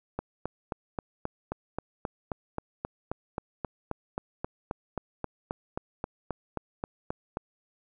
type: click train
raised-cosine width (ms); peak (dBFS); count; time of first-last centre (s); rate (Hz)
1; -17; 28; 0.19-7.371; 3.76
effects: none